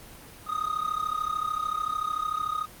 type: tone with amplitude modulation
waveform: triangle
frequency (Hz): 1244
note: D#6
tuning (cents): -1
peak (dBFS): -21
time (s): 0.46-2.67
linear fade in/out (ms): 50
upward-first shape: sine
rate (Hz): 33.5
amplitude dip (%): 85
effects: pink hiss -47 dBFS RMS until 2.8 s + Opus 24 kbps

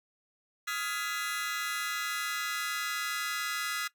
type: chord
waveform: sawtooth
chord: F half-diminished seventh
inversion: third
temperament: just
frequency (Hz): 1257.2 / 1396.9 / 1676.3 / 2012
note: Eb6 / F6 / Ab6 / Cb7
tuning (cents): +18 / 0 / +16 / +32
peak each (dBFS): -34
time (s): 0.67-3.88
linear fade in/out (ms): 10
effects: noise-tail reverb RT60 0.1 s tail -18 dB re dry

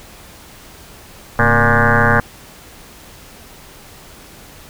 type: tone with frequency modulation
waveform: sine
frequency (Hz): 830.6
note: G#5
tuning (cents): 0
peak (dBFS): -9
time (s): 1.39-2.2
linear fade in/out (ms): 2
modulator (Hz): 121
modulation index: 7.5
effects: pink hiss -40 dBFS RMS until 4.69 s

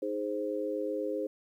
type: chord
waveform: sine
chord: Ab major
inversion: second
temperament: equal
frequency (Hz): 311.1 / 415.3 / 523.3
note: Eb4 / Ab4 / C5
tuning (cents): 0 / 0 / 0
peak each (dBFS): -36 / -35 / -34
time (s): 0.02-1.27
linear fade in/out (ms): 5
effects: 11-bit

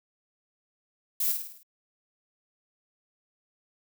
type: noise with echo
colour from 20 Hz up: violet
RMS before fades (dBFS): -27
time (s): 1.2-1.32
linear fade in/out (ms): 5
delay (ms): 52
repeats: 6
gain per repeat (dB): -5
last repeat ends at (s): 1.632
effects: none

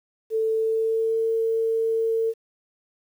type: tone with pitch glide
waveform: sine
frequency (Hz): 443.2 to 450.7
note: A4 to A4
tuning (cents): +13 to +42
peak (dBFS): -20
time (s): 0.3-2.34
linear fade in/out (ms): 50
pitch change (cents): +29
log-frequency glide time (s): 0.53-1.21
effects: 9-bit

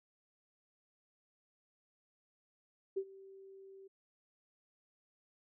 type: tone with ADSR envelope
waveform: sine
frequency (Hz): 387.5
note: G4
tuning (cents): -20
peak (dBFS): -31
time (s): 2.96-3.88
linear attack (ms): 14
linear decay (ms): 65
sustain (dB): -21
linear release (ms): 12
effects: none

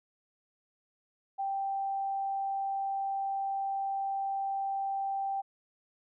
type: tone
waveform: sine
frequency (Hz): 784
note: G5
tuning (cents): 0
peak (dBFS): -30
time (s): 1.38-5.42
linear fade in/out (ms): 20
effects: none

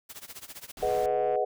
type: noise with tremolo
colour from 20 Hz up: white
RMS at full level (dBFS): -41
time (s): 0.09-0.72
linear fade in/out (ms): 10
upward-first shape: sine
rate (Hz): 15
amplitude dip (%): 90
type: noise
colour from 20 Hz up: pink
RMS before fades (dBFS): -43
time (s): 0.77-1.06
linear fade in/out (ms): 2
type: chord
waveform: sine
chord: G# minor seventh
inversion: none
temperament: equal with one note detuned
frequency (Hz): 418.7 / 493.9 / 622.3 / 740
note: G#4 / B4 / D#5 / F#5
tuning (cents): +14 / 0 / 0 / 0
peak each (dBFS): -30 / -29 / -30 / -29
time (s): 0.82-1.45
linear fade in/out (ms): 10
type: click train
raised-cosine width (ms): 0.5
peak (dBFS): -30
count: 63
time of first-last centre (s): 0.89-1.356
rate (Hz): 133
effects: none

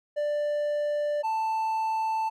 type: tone pair in turn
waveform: triangle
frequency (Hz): 590 / 884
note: D5 / A5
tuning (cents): +8 / +8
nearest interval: perfect fifth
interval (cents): 700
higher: second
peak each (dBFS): -23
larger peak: neither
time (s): 0.16-1.23 / 1.23-2.3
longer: neither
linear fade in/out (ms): 20
effects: none

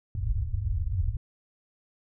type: low-pass noise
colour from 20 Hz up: white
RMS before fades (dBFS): -28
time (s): 0.15-1.17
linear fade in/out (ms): 2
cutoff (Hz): 110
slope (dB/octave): 96
effects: none

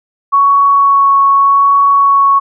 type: tone with vibrato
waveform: sine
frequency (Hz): 1113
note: C#6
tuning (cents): +7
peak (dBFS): -5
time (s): 0.32-2.4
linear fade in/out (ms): 20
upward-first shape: sine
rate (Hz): 0.83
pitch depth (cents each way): 9
effects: none

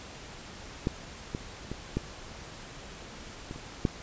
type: clicks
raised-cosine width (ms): 3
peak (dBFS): -13 / -19 / -22 / -15 / -25 / -30 / -11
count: 7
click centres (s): 0.871 / 1.349 / 1.716 / 1.97 / 3.511 / 3.56 / 3.852
effects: pink hiss -45 dBFS RMS until 4.02 s + resampled to 16000 Hz

